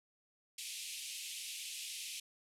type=band-pass noise; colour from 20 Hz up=pink; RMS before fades=-45 dBFS; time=0.58-2.2 s; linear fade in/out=5 ms; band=2400 to 12000 Hz; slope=48 dB/octave; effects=none